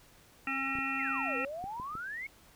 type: harmonic tone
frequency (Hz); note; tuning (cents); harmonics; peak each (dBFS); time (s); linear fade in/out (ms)
269.5; C#4; -49; 1 / 3 / 5 / 7 / 9 / 10; -39 / -43 / -37 / -38 / -39 / -37; 0.47-1.45; 2
type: clicks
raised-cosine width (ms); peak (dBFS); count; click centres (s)
3; -32; 5; 0.754 / 0.787 / 1.641 / 1.799 / 1.953
type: exponential two-way sweep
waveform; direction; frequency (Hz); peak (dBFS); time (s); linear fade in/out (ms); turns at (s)
sine; down then up; 2230 to 472.4 to 2230; -37; 0.99-2.27; 5; 1.37
effects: pink hiss -60 dBFS RMS until 2.55 s